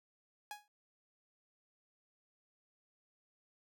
sawtooth tone with exponential decay, 832 Hz, G#5, 3 cents sharp, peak -37 dBFS, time 0.51-0.68 s, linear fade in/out 1 ms, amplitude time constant 35 ms, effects none

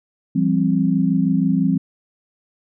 sine tone cluster, 170 / 196 / 263.5 Hz, F3 / G3 / C4, -46 / 0 / +12 cents, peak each -19 dBFS, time 0.35-1.78 s, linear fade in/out 10 ms, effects none

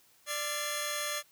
15% pulse tone cluster, 590 / 1367 / 1727 / 2069 / 3342 Hz, D5 / F6 / A6 / C7 / G#7, +8 / -37 / -33 / -20 / +10 cents, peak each -30 / -37 / -37 / -33 / -31 dBFS, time 0.26-1.23 s, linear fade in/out 50 ms, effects white hiss -64 dBFS RMS until 1.31 s

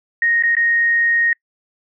sine tone with dropouts, 1864.7 Hz, A#6, in tune, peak -13 dBFS, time 0.22-1.33 s, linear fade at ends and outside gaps 2 ms, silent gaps 0.425-0.435 / 0.552-0.567 s, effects noise-tail reverb RT60 0.1 s tail -26 dB re dry

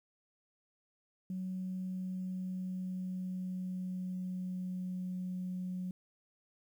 sine tone with pitch glide, 185.9 to 182.92 Hz, F#3 to F#3, +8 to -20 cents, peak -35 dBFS, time 1.3-5.91 s, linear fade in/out 2 ms, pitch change -28 cents, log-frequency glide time 1.47-5.24 s, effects tanh soft clip ceiling -31 dBFS + 11-bit

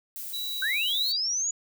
violet noise, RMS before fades -37 dBFS, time 0.16-1.12 s, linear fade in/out 0 ms
sine tone with pitch glide, 3920 to 3895 Hz, B7 to B7, -14 to -25 cents, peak -31 dBFS, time 0.33-1.17 s, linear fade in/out 10 ms, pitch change -11 cents, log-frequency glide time 0.45-0.66 s
sine linear sweep, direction up, 1480 to 6910 Hz, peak -25 dBFS, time 0.62-1.51 s, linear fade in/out 5 ms
effects none

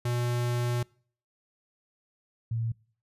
square / sine tone pair in turn, 121.1 / 114.3 Hz, B2 / A#2, -34 / -34 cents, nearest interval minor second, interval 100 cents, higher first, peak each -27 dBFS, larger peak neither, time 0.05-0.83 / 2.51-2.72 s, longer first, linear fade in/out 5 ms, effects noise-tail reverb RT60 0.5 s tail -25 dB re dry + resampled to 32000 Hz

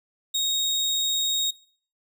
30% pulse tone, 3754 Hz, A#7, 11 cents sharp, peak -20 dBFS, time 0.34-1.51 s, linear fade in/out 10 ms, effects noise-tail reverb RT60 0.5 s tail -21 dB re dry

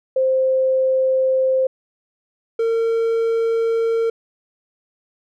sine / triangle tone pair in turn, 523.3 / 456.2 Hz, C5 / A#4, 0 / -37 cents, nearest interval major second, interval 237 cents, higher first, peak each -14 dBFS, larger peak neither, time 0.16-1.67 / 2.59-4.1 s, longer neither, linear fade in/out 5 ms, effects none

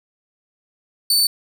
sawtooth tone, 4517 Hz, C#8, 32 cents sharp, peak -11 dBFS, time 1.1-1.27 s, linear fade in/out 2 ms, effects none

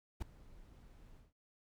brown noise with ADSR envelope, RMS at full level -35 dBFS, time 0.2-1.33 s, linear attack 22 ms, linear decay 4 ms, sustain -23 dB, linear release 160 ms, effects none

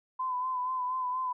sine tone with vibrato, 1014 Hz, B5, 45 cents sharp, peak -29 dBFS, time 0.19-1.33 s, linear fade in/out 10 ms, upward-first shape sine, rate 4.2 Hz, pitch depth 37 cents each way, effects none

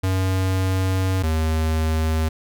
square tone pair in turn, 94.2 / 79.38 Hz, F#2 / D#2, +32 / +35 cents, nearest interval minor third, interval 297 cents, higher first, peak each -19 dBFS, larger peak neither, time 0.03-1.23 / 1.23-2.29 s, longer first, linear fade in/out 10 ms, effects none

